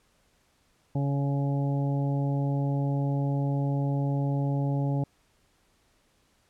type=harmonic tone; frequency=140 Hz; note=C#3; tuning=18 cents sharp; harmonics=1 / 2 / 3 / 4 / 5 / 6; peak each=-25 / -32 / -41 / -38 / -43 / -41 dBFS; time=0.95-5.04 s; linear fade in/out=5 ms; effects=pink hiss -67 dBFS RMS until 6.49 s + low-pass 11000 Hz 12 dB/octave